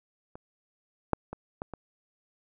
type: clicks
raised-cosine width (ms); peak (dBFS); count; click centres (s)
1; -29 / -9 / -23 / -20 / -24; 5; 0.355 / 1.133 / 1.33 / 1.619 / 1.737
effects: none